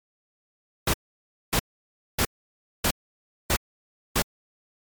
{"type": "noise bursts", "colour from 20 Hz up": "pink", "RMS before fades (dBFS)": -22, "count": 6, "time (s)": [0.87, 4.222], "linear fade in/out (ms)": 5, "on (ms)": 67, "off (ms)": 590, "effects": ["MP3 96 kbps"]}